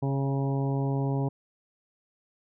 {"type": "harmonic tone with a mistuned harmonic", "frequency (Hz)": 137, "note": "C#3", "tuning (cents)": -20, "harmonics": [1, 2, 3, 4, 5, 6, 7], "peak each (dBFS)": [-26, -32, -35, -40, -41, -41, -42], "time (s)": [0.02, 1.29], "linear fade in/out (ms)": 10, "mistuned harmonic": 4, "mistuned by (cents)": 17, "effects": []}